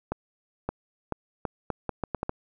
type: accelerating click train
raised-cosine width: 1 ms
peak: -14 dBFS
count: 10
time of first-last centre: 0.12-2.294 s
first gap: 570 ms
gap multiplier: 0.76
effects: none